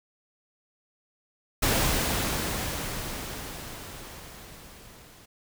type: noise with level ramp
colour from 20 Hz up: pink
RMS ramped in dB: -23 to -52 dBFS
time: 1.62-5.26 s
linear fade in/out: 10 ms
effects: none